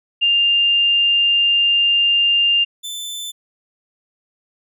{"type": "tone pair in turn", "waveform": ["sine", "sawtooth"], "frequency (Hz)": [2800, 3528], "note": ["F7", "A7"], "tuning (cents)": [4, 4], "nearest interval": "major third", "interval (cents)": 400, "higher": "second", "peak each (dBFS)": [-12, -23], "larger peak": "first", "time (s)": [[0.21, 2.65], [2.83, 3.32]], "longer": "first", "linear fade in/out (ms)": 20, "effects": []}